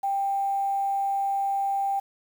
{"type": "tone with quantisation", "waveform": "sine", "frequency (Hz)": 790, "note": "G5", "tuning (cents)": 13, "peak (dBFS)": -23, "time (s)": [0.03, 2], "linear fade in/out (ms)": 10, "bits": 8, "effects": []}